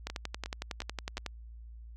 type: two click trains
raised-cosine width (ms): 0.2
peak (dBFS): -18 / -21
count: 14 / 4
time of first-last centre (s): 0.07-1.263 / 0.1-1.179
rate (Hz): 10.9 / 2.78
effects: added 57 Hz sine -45 dBFS peak until 1.96 s